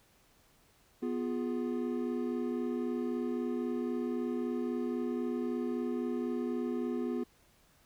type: chord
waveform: triangle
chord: F diminished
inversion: second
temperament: equal with one note detuned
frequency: 246.9 / 351.5 / 415.3 Hz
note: Cb4 / F4 / Ab4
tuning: 0 / +11 / 0 cents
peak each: -32 / -35 / -37 dBFS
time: 1.02-7.24 s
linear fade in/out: 10 ms
effects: pink hiss -66 dBFS RMS until 7.85 s